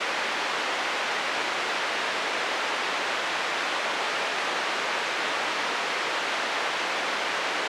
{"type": "band-pass noise", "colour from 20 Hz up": "white", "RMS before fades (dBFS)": -28, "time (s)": [0, 7.68], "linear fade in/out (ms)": 10, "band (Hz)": [410, 2300], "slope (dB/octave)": 12, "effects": ["low-pass 8000 Hz 12 dB/octave"]}